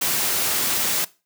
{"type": "high-pass noise", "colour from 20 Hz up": "white", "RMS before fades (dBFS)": -22, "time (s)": [0.01, 1.05], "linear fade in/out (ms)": 10, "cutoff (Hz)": 100, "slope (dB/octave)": 12, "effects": ["noise-tail reverb RT60 0.3 s tail -20 dB re dry"]}